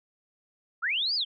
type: linear two-way sweep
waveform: sine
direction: up then down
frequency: 1239 to 5060 to 3037 Hz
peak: -25 dBFS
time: 0.82-1.25 s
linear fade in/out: 20 ms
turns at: 1.15 s
effects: none